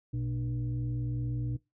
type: tone with frequency modulation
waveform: sine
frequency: 120.8 Hz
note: B2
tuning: 38 cents flat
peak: -30 dBFS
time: 0.13-1.57 s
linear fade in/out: 10 ms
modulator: 179 Hz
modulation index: 0.64
effects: noise-tail reverb RT60 0.2 s tail -20 dB re dry